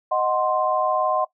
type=chord; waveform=sine; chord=C diminished; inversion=first; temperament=equal; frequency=622.3 / 740 / 1046.5 Hz; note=Eb5 / Gb5 / C6; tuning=0 / 0 / 0 cents; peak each=-23 dBFS; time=0.11-1.25 s; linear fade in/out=10 ms; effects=noise-tail reverb RT60 0.1 s tail -18 dB re dry